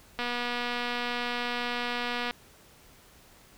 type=click train; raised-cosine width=0.3 ms; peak=-16 dBFS; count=514; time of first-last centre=0.19-2.31 s; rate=242 Hz; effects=pink hiss -56 dBFS RMS until 3.57 s